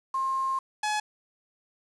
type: tone pair in turn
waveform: sine / sawtooth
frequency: 1064 / 847 Hz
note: C6 / G#5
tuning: +29 / +34 cents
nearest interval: major third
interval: 395 cents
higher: first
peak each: -25 / -22 dBFS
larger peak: second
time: 0.14-0.59 / 0.83-1 s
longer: first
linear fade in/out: 5 ms
effects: resampled to 22050 Hz + 8-bit